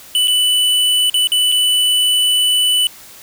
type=tone with dropouts; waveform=square; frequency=2982 Hz; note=F#7; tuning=13 cents sharp; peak=-12 dBFS; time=0.15-2.87 s; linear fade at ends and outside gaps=1 ms; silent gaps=0.274-0.28 / 1.098-1.142 / 1.272-1.319 / 1.518-1.522 s; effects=white hiss -39 dBFS RMS until 3.22 s